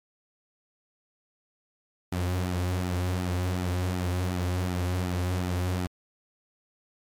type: tone with flanger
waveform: sawtooth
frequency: 90.3 Hz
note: F#2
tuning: 42 cents flat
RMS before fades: -28 dBFS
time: 2.12-5.87 s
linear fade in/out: 5 ms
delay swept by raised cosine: 1.8 to 6.8 ms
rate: 2.7 Hz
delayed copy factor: -0.6
effects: MP3 96 kbps